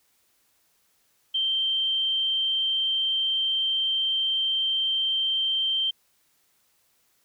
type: tone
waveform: sine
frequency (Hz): 3136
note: G7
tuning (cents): 0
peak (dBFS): -22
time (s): 1.34-5.91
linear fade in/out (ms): 10
effects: white hiss -67 dBFS RMS until 7.24 s